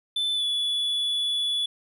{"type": "tone with pitch glide", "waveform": "triangle", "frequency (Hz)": [3520, 3426], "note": ["A7", "A7"], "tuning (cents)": [0, -47], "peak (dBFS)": -22, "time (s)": [0.16, 1.66], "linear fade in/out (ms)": 5, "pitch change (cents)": -47, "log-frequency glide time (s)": [0.34, 0.44], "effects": []}